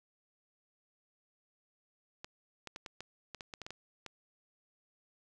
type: clicks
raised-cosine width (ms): 0.2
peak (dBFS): -26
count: 12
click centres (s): 2.245 / 2.673 / 2.761 / 2.862 / 3.006 / 3.347 / 3.408 / 3.538 / 3.617 / 3.665 / 3.706 / 4.063
effects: none